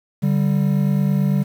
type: tone pair together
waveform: triangle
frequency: 145.2 / 194.27 Hz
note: D3 / G3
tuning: -19 / -15 cents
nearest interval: perfect fourth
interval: 504 cents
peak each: -16 dBFS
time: 0.22-1.44 s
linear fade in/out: 20 ms
effects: 7-bit